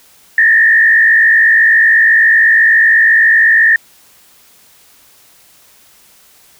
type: tone with frequency modulation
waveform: sine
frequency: 1810 Hz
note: A6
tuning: 48 cents sharp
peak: -5 dBFS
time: 0.38-3.76 s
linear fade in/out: 2 ms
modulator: 54 Hz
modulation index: 1.3
effects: white hiss -46 dBFS RMS until 6.59 s